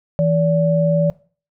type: tone pair together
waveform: sine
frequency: 163.75 / 577 Hz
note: E3 / D5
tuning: -11 / -31 cents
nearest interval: octave + minor seventh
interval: 2180 cents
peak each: -16 dBFS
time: 0.19-1.1 s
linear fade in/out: 0 ms
effects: noise-tail reverb RT60 0.4 s tail -21 dB re dry